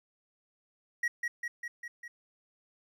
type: tone with echo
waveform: triangle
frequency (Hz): 1904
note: A#6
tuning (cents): +36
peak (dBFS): -25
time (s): 1.03-1.08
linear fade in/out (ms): 5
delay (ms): 200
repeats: 5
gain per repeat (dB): -3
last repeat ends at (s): 2.08
effects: none